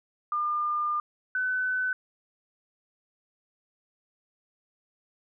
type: tone pair in turn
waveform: sine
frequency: 1204 / 1508.6 Hz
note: D6 / F#6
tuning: +43 / +33 cents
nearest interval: major third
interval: 390 cents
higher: second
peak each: -25 dBFS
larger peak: neither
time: 0.32-1 / 1.35-1.93 s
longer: first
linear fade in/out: 2 ms
effects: none